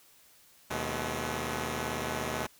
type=tone cluster; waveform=5% pulse; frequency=78 / 124.9 / 213.6 Hz; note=D#2 / B2 / G#3; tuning=+5 / +20 / +49 cents; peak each=-25 dBFS; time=0.7-2.47 s; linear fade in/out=10 ms; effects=white hiss -60 dBFS RMS until 2.59 s